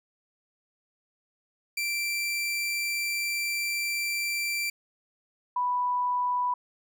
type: tone pair in turn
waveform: sawtooth / sine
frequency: 2349 / 987.6 Hz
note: D7 / B5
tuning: 0 / 0 cents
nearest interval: octave + minor third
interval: 1500 cents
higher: first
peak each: -24 dBFS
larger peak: neither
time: 1.77-4.7 / 5.56-6.54 s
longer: first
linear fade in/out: 5 ms
effects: none